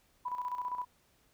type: tone with tremolo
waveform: sine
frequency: 989 Hz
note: B5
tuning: 2 cents sharp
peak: -32 dBFS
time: 0.25-0.85 s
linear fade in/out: 10 ms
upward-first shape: square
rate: 15 Hz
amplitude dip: 60%
effects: pink hiss -69 dBFS RMS until 1.33 s